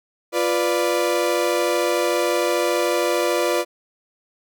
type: chord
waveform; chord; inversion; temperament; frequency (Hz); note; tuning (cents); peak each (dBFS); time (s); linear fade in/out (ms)
35% pulse; B diminished; second; equal; 349.2 / 493.9 / 587.3; F4 / B4 / D5; 0 / 0 / 0; -21; 0.32-3.65; 50
effects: none